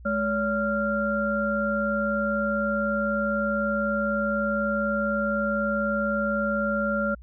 sine tone cluster, 212.2 / 567 / 1388 Hz, G#3 / C#5 / F6, +38 / +39 / -11 cents, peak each -27 dBFS, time 0.05-7.15 s, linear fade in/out 10 ms, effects added 60 Hz sine -42 dBFS peak until 7.22 s

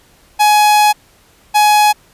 45% pulse tone pair in turn, 840 / 840 Hz, G#5 / G#5, +19 / +19 cents, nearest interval unison, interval 0 cents, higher neither, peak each -7 dBFS, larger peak neither, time 0.39-0.93 / 1.54-1.93 s, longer first, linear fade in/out 20 ms, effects pink hiss -49 dBFS RMS until 2.13 s + resampled to 32000 Hz

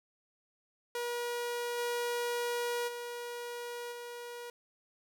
sawtooth tone with level steps, 480 Hz, B4, 49 cents flat, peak -30 / -28 / -35 / -38 dBFS, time 0.95-4.5 s, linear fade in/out 2 ms, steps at 1.77 / 2.87 / 3.91 s, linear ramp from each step 20 ms, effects none

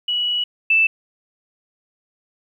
sine tone pair in turn, 2932 / 2644 Hz, F#7 / E7, -16 / +5 cents, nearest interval major second, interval 179 cents, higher first, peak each -18 / -12 dBFS, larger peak second, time 0.08-0.44 / 0.7-0.87 s, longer first, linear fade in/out 5 ms, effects 9-bit

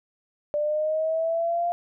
sine linear sweep, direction up, 589 to 698.5 Hz, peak -22 dBFS, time 0.54-1.72 s, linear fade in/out 0 ms, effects none

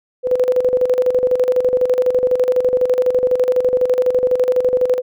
sine tone with tremolo, 503 Hz, B4, 32 cents sharp, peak -10 dBFS, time 0.23-5.02 s, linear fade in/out 50 ms, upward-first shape square, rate 12 Hz, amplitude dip 65%, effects none

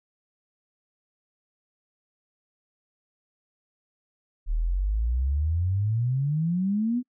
sine exponential sweep, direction up, 36.71 to 253.8 Hz, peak -22 dBFS, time 4.46-7.03 s, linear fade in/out 50 ms, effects noise-tail reverb RT60 0.1 s tail -26 dB re dry

